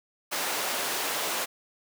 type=high-pass noise; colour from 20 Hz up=pink; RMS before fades=-30 dBFS; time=0.31-1.46 s; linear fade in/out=20 ms; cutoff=490 Hz; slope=12 dB/octave; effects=none